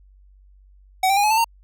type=tone with pitch steps; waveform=square; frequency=754 / 784.7 / 816.6 / 849.8 / 884.3 / 920.3 Hz; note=F#5 / G5 / G#5 / G#5 / A5 / A#5; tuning=+32 / +2 / -29 / +40 / +8 / -22 cents; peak=-16 dBFS; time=1.03-1.444 s; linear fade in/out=5 ms; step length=69 ms; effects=added 48 Hz sine -48 dBFS peak until 1.63 s